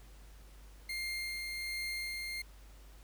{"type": "tone with tremolo", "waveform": "30% pulse", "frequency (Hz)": 2115, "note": "C7", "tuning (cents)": 18, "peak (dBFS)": -33, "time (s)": [0.89, 2.42], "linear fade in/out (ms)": 5, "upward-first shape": "sine", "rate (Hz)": 1.3, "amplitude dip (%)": 25, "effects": ["added 50 Hz sine -52 dBFS peak until 3.03 s", "pink hiss -62 dBFS RMS until 3.03 s"]}